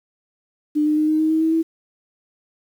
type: tone with pitch steps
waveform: sine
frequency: 300 / 303.5 / 307 / 310.6 / 314.2 / 317.8 / 321.5 / 325.3 Hz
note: D4 / D#4 / D#4 / D#4 / D#4 / D#4 / E4 / E4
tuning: +37 / -43 / -23 / -3 / +17 / +37 / -43 / -23 cents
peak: -15 dBFS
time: 0.75-1.63 s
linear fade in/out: 20 ms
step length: 110 ms
effects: 8-bit